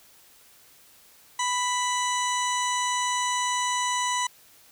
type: harmonic tone with a mistuned harmonic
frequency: 990 Hz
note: B5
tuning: 4 cents sharp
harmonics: 1 / 2 / 3 / 4 / 6 / 7 / 8 / 9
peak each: -26 / -32 / -35 / -35 / -33 / -37 / -38 / -40 dBFS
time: 1.39-4.27 s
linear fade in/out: 5 ms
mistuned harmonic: 6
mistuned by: +15 cents
effects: white hiss -55 dBFS RMS until 4.71 s